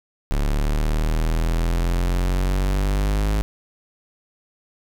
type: exponential sweep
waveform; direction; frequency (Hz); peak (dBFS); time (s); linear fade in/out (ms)
45% pulse; up; 35.5 to 52.4; -18; 0.31-3.42; 0
effects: none